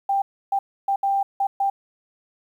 sine tone bursts at uneven times, 790 Hz, G5, 13 cents sharp, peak -18 dBFS, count 6, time 0.09-0.22 / 0.52-0.59 / 0.88-0.96 / 1.03-1.23 / 1.4-1.47 / 1.6-1.7 s, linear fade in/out 5 ms, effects 9-bit

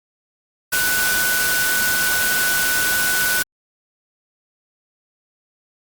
sine tone in noise, 1490 Hz, F#6, 12 cents sharp, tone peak -19 dBFS, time 0.72-3.43 s, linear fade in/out 10 ms, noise white, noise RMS -21 dBFS, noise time 0.72-3.43 s, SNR -1 dB, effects Opus 48 kbps

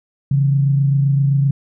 sine tone pair together, 138 / 165.69 Hz, C#3 / E3, -7 / +9 cents, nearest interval minor third, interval 316 cents, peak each -12 / -24 dBFS, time 0.31-1.51 s, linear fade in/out 5 ms, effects none

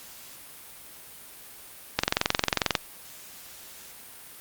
click train, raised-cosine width 0.2 ms, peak -3 dBFS, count 18, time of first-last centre 1.99-2.752 s, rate 22.3 Hz, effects white hiss -46 dBFS RMS until 4.4 s + Opus 48 kbps

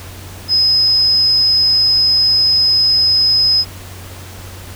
sine tone, 5070 Hz, D#8, 32 cents sharp, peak -9 dBFS, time 0.48-3.65 s, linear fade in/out 50 ms, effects added 92 Hz sine -32 dBFS peak until 4.75 s + pink hiss -35 dBFS RMS until 4.75 s

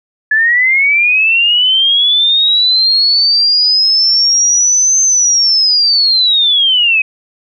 sine linear two-way sweep, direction up then down, 1708 to 6272 to 2508 Hz, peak -7 dBFS, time 0.31-7.02 s, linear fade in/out 5 ms, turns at 5.02 s, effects none

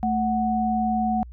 sine tone pair together, 220 / 740 Hz, A3 / F#5, 0 / 0 cents, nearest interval octave + major sixth, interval 2100 cents, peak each -23 dBFS, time 0.03-1.23 s, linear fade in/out 0 ms, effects added 60 Hz sine -38 dBFS peak until 1.32 s

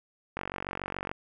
click train, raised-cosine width 0.5 ms, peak -18 dBFS, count 36, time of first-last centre 0.37-1.115 s, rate 47 Hz, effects none

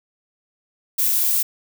violet noise, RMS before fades -19 dBFS, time 0.98-1.43 s, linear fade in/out 10 ms, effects none

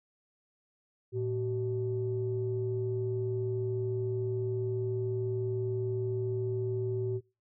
sine tone pair together, 113.1 / 379.8 Hz, A2 / F#4, +48 / +45 cents, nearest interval octave + major sixth, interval 2097 cents, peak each -32 / -31 dBFS, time 1.12-7.21 s, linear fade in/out 50 ms, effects noise-tail reverb RT60 0.3 s tail -25 dB re dry + tanh soft clip ceiling -22 dBFS

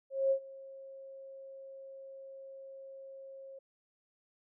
sine tone with ADSR envelope, 540 Hz, C#5, 45 cents flat, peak -24 dBFS, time 0.1-3.59 s, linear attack 210 ms, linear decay 82 ms, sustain -22 dB, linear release 7 ms, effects none

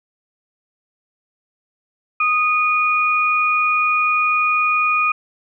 sine tone pair together, 1244.5 / 2452 Hz, D#6 / D#7, 0 / -26 cents, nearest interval octave, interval 1174 cents, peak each -17 dBFS, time 2.2-5.12 s, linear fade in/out 5 ms, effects none

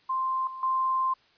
sine tone with level steps, 1046.5 Hz, C6, in tune, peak -25 / -36 / -23 dBFS, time 0.09-1.14 s, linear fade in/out 10 ms, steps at 0.47 / 0.63 s, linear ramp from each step 2 ms, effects white hiss -62 dBFS RMS until 1.37 s + resampled to 11025 Hz

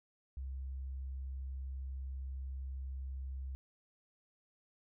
sine tone, 66.3 Hz, C2, 23 cents sharp, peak -39 dBFS, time 0.37-3.55 s, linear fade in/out 0 ms, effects none

